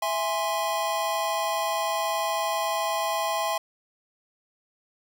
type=chord; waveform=square; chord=E augmented; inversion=none; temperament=equal with one note detuned; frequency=659.3 / 827.3 / 1046.5 Hz; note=E5 / G#5 / B#5; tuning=0 / -7 / 0 cents; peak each=-30 dBFS; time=0.02-3.58 s; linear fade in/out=5 ms; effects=none